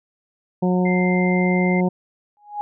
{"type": "harmonic tone", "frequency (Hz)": 181.5, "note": "F#3", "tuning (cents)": -33, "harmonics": [1, 2, 3, 4, 5], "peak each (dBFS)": [-17, -23, -27, -29, -31], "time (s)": [0.62, 1.89], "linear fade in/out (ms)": 10}
{"type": "tone", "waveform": "sine", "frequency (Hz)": 2093, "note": "C7", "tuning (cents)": 0, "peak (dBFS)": -25, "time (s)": [0.85, 1.81], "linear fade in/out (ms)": 10}
{"type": "tone with exponential growth", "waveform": "sine", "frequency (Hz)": 829, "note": "G#5", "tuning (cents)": -3, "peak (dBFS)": -20, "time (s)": [2.37, 2.61], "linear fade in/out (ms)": 0, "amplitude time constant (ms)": 52}
{"effects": []}